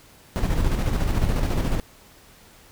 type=noise with tremolo; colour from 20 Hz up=brown; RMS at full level=-20 dBFS; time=0.36-1.8 s; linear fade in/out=0 ms; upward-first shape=square; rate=14 Hz; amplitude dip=40%; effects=pink hiss -51 dBFS RMS until 2.71 s